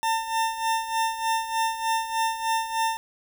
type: tone with tremolo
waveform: 40% pulse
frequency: 900 Hz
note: A5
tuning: 39 cents sharp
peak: -20 dBFS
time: 0.03-2.97 s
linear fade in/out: 0 ms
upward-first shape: sine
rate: 3.3 Hz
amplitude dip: 70%
effects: 8-bit